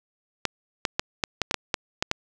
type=clicks; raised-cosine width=0.2 ms; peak=-5 dBFS; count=10; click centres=0.453 / 0.852 / 0.995 / 1.238 / 1.417 / 1.511 / 1.543 / 1.742 / 2.025 / 2.114 s; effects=none